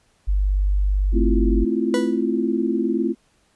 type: tone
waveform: sine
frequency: 49 Hz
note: G1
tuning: in tune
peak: -16 dBFS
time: 0.27-1.65 s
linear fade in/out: 20 ms
type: chord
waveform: sine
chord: F major seventh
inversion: first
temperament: equal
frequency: 220 / 261.6 / 329.6 / 349.2 Hz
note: A3 / C4 / E4 / F4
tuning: 0 / 0 / 0 / 0 cents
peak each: -24 dBFS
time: 1.12-3.15 s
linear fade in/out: 50 ms
type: tone with exponential decay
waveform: 40% pulse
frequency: 491.5 Hz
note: B4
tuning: 8 cents flat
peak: -17 dBFS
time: 1.94-2.23 s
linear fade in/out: 1 ms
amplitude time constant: 62 ms
effects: pink hiss -62 dBFS RMS until 3.55 s + resampled to 24000 Hz